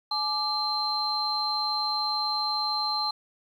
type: tone cluster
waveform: sine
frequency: 848 / 1181 / 4131 Hz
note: G#5 / D6 / C8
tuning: +36 / +9 / -23 cents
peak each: -31 / -33 / -27 dBFS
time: 0.11-3.11 s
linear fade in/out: 5 ms
effects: 9-bit